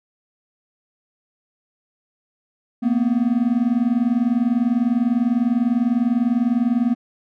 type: tone pair together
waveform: triangle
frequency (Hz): 229.1 / 249.1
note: A#3 / B3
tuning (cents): -30 / +15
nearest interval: minor second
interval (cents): 145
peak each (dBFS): -17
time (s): 2.82-6.95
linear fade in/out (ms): 20
effects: none